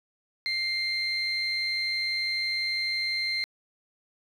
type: tone pair together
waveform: sine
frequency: 2100 / 4154 Hz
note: C7 / C8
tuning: +6 / -13 cents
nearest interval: octave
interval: 1181 cents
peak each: -28 dBFS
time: 0.46-3.44 s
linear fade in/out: 0 ms
effects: tanh soft clip ceiling -20 dBFS + 10-bit